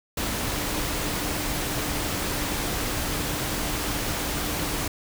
sine tone in noise, 297.6 Hz, D4, 23 cents sharp, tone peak -37 dBFS, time 0.17-4.88 s, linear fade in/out 5 ms, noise pink, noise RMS -28 dBFS, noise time 0.17-4.88 s, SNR -12 dB, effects none

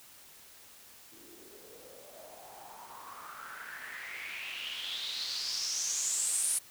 blue noise with low-pass filter sweep, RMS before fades -38 dBFS, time 1.12-6.59 s, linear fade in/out 10 ms, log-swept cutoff 310 to 9900 Hz, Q 6.1, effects white hiss -55 dBFS RMS until 6.7 s

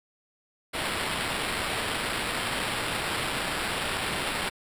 blue noise with sample-and-hold, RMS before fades -30 dBFS, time 0.73-4.5 s, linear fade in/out 20 ms, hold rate 6300 Hz, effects resampled to 32000 Hz

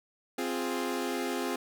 sawtooth chord, F minor, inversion second, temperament equal, 261.6 / 349.2 / 415.3 Hz, C4 / F4 / Ab4, 0 / 0 / 0 cents, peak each -30 / -31 / -32 dBFS, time 0.38-1.56 s, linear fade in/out 5 ms, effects none

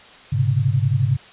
sine tone cluster, 103.9 / 127.4 / 138.6 Hz, G#2 / C3 / C#3, +1 / -46 / 0 cents, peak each -20 dBFS, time 0.32-1.17 s, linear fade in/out 10 ms, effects white hiss -44 dBFS RMS until 1.32 s + resampled to 8000 Hz

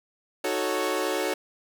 sawtooth chord, D# half-diminished seventh, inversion none, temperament equal, 311.1 / 370 / 440 / 554.4 Hz, D#4 / F#4 / A4 / C#5, 0 / 0 / 0 / 0 cents, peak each -29 / -26 / -27 / -26 dBFS, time 0.44-1.34 s, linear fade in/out 5 ms, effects none

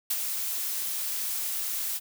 blue noise with ADSR envelope, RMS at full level -26 dBFS, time 0.1-2 s, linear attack 9 ms, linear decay 47 ms, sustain -5 dB, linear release 38 ms, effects none

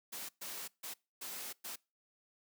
white noise bursts at uneven times, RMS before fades -44 dBFS, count 5, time 0.12-0.29 / 0.41-0.68 / 0.83-0.94 / 1.21-1.53 / 1.64-1.76 s, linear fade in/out 10 ms, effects noise-tail reverb RT60 0.3 s tail -25 dB re dry + high-pass 200 Hz 12 dB/octave

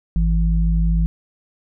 sine tone pair together, 52.16 / 165.6 Hz, G#1 / E3, +8 / +8 cents, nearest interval octave + minor sixth, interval 2000 cents, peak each -15 / -20 dBFS, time 0.16-1.06 s, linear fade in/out 0 ms, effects none

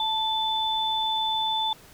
sine tone pair together, 880 / 3513 Hz, A5 / A7, 0 / -3 cents, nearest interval 2 octaves, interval 2397 cents, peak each -26 dBFS, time 0-1.73 s, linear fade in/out 2 ms, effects pink hiss -51 dBFS RMS until 1.93 s

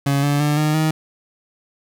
30% pulse tone with pitch steps, 140 / 144.02 / 148.15 / 152.41 / 156.78 Hz, C#3 / D3 / D3 / D#3 / D#3, +18 / -33 / +15 / -35 / +13 cents, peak -13 dBFS, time 0.06-0.91 s, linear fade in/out 5 ms, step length 170 ms, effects none

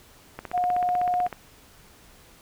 click train, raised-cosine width 0.5 ms, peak -19 dBFS, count 16, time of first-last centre 0.39-1.328 s, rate 16 Hz
sine tone, 719 Hz, F#5, 50 cents flat, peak -21 dBFS, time 0.53-1.28 s, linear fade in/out 20 ms
effects pink hiss -53 dBFS RMS until 2.41 s

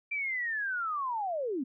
sine linear sweep, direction down, 2366 to 238 Hz, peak -30 dBFS, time 0.11-1.64 s, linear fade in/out 10 ms, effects none

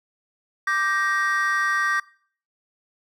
triangle chord, G minor, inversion second, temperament just, 1176 / 1568 / 1881.6 Hz, D6 / G6 / Bb6, +2 / 0 / +16 cents, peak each -22 dBFS, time 0.67-2 s, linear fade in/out 5 ms, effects noise-tail reverb RT60 0.5 s tail -22 dB re dry + tanh soft clip ceiling -12 dBFS

